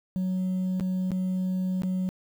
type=tone with dropouts; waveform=sine; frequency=185.3 Hz; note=F#3; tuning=3 cents sharp; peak=-22 dBFS; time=0.16-2.09 s; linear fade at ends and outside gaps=0 ms; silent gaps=0.798-0.808 / 1.107-1.117 / 1.82-1.834 s; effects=tanh soft clip ceiling -24 dBFS + 9-bit